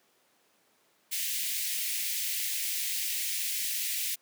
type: high-pass noise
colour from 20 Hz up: white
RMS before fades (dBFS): -32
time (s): 1.11-4.16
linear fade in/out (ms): 20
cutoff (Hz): 1900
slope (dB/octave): 48
effects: pink hiss -67 dBFS RMS until 4.21 s + high-pass 300 Hz 12 dB/octave